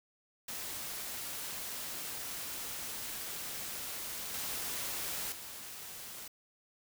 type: noise with level steps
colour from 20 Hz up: white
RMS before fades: -41 / -38 / -46 dBFS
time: 0.48-6.28 s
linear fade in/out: 5 ms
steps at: 4.34 / 5.32 s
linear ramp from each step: 2 ms
effects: none